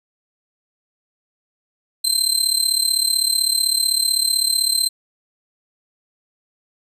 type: tone with amplitude modulation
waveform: 25% pulse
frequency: 4116 Hz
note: C8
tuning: 29 cents flat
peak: -8 dBFS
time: 2.04-4.89 s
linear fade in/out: 10 ms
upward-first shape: sine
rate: 35.8 Hz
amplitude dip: 80%
effects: none